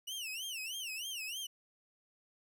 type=tone with vibrato; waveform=sawtooth; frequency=2845 Hz; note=F7; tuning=31 cents sharp; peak=-36 dBFS; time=0.07-1.47 s; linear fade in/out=10 ms; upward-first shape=sine; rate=3.2 Hz; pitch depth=210 cents each way; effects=none